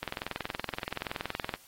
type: click train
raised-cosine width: 0.3 ms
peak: -17 dBFS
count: 33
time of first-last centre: 0.03-1.539 s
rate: 21.2 Hz
effects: white hiss -57 dBFS RMS until 1.67 s + AAC 48 kbps